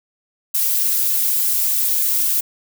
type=noise with flanger; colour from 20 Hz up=violet; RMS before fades=-18 dBFS; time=0.54-2.41 s; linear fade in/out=10 ms; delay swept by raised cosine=1.8 to 6 ms; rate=3.2 Hz; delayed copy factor=+1; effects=none